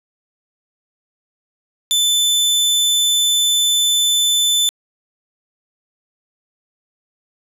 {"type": "tone", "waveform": "sawtooth", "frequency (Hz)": 3520, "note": "A7", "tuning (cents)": 0, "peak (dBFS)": -10, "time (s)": [1.91, 4.69], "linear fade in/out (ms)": 0, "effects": ["resampled to 32000 Hz", "8-bit"]}